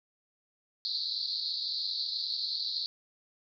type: band-pass noise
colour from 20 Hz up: pink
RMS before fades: -34 dBFS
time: 0.85-2.86 s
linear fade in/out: 0 ms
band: 4000 to 4600 Hz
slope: 96 dB/octave
effects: none